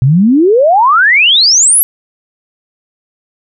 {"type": "exponential sweep", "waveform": "sine", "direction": "up", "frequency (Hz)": [121.2, 11900], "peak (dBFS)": -4, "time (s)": [0.02, 1.83], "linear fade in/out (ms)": 0, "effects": []}